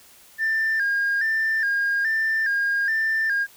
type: tone with vibrato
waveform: sine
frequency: 1700 Hz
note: G#6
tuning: 40 cents sharp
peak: -18 dBFS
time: 0.38-3.47 s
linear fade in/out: 50 ms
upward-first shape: square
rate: 1.2 Hz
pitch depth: 82 cents each way
effects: tanh soft clip ceiling -17 dBFS + white hiss -51 dBFS RMS until 3.56 s